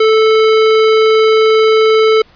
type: tone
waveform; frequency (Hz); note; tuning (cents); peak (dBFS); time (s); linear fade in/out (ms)
square; 438.7; A4; -5; -7; 0-2.22; 5
effects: pink hiss -46 dBFS RMS until 2.35 s + resampled to 11025 Hz